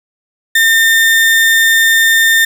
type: tone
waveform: 35% pulse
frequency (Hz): 1810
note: A6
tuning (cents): +48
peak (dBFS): -5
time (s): 0.55-2.45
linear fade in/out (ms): 5
effects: none